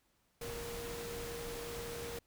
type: tone in noise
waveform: sine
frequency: 470.1 Hz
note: A#4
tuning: 15 cents sharp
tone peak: -43 dBFS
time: 0.41-2.19 s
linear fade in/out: 5 ms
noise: pink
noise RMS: -45 dBFS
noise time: 0.41-2.19 s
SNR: -1 dB
effects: pink hiss -75 dBFS RMS until 2.26 s